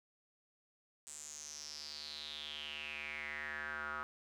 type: tone with band-pass filter sweep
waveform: square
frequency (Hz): 74.7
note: D2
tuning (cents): +30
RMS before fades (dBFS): -45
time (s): 1.07-4.03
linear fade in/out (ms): 0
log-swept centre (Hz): 7900 to 1300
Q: 6.9
effects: none